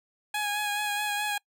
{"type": "tone with vibrato", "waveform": "15% pulse", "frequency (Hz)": 830.6, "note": "G#5", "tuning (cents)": 0, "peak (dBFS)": -21, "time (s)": [0.34, 1.38], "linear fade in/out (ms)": 5, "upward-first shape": "sine", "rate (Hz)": 4.7, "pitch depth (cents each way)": 25, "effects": ["noise-tail reverb RT60 0.1 s tail -25 dB re dry"]}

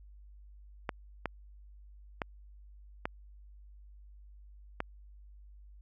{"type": "clicks", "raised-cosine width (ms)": 0.5, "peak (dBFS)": -17, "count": 5, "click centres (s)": [0.892, 1.257, 2.218, 3.055, 4.804], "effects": ["added 50 Hz sine -51 dBFS peak until 5.81 s"]}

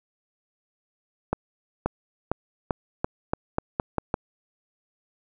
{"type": "accelerating click train", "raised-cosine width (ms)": 1, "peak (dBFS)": -9, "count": 10, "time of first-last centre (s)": [1.33, 4.142], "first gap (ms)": 530, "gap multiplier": 0.86, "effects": []}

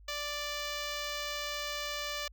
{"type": "tone with notch filter", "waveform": "5% pulse", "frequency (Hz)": 587.3, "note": "D5", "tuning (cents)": 0, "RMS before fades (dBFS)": -37, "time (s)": [0.08, 2.28], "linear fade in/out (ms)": 5, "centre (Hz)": 10000, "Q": 0.61, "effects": ["added 50 Hz sine -52 dBFS peak until 2.32 s"]}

